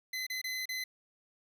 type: tone with dropouts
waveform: 25% pulse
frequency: 2033 Hz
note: B6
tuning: 50 cents sharp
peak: -31 dBFS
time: 0.13-0.84 s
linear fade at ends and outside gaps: 5 ms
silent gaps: 0.267-0.299 / 0.416-0.441 / 0.656-0.69 s
effects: none